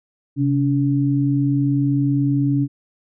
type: tone pair together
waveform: sine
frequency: 134.2 / 284.4 Hz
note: C3 / C#4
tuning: +44 / +45 cents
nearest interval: octave + minor second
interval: 1301 cents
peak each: -18 dBFS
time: 0.36-2.68 s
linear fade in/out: 50 ms
effects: none